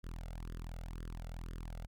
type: tone with flanger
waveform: sawtooth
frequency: 41.55 Hz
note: E1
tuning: 15 cents sharp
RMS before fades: -44 dBFS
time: 0.03-1.87 s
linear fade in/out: 20 ms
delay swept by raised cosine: 0.6 to 1.47 ms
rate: 2 Hz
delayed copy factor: +0.85
effects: none